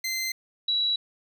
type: tone pair in turn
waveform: 20% pulse / sine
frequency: 2072 / 3911 Hz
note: C7 / B7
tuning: -17 / -18 cents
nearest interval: major seventh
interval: 1099 cents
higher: second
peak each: -22 dBFS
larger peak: neither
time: 0.04-0.32 / 0.68-0.96 s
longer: neither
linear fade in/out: 5 ms
effects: none